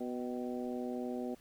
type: harmonic tone with a mistuned harmonic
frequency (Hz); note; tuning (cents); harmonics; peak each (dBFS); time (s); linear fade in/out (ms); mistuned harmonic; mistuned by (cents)
123.47; B2; 0; 2 / 3 / 4 / 5 / 6; -38 / -42 / -44 / -46 / -48; 0-1.35; 10; 6; +59
effects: pink hiss -63 dBFS RMS until 1.4 s